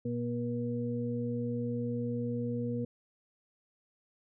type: harmonic tone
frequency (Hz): 120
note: B2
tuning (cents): -49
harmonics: 1 / 2 / 4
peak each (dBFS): -36 / -34 / -37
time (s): 0.05-2.85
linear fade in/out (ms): 5
effects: none